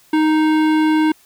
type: tone with hard clipping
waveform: sine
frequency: 311.1 Hz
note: D#4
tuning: in tune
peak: -14 dBFS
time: 0.13-1.12 s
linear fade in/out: 5 ms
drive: 16 dB
effects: white hiss -52 dBFS RMS until 1.25 s